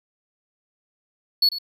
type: tone with echo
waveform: triangle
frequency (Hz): 4400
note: C#8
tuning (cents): -14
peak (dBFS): -13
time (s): 1.42-1.49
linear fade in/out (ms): 5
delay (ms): 96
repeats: 1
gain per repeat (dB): -13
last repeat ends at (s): 1.586
effects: none